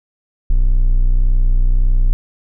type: tone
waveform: triangle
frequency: 30.87 Hz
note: B0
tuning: in tune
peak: -7 dBFS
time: 0.5-2.13 s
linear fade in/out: 0 ms
effects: none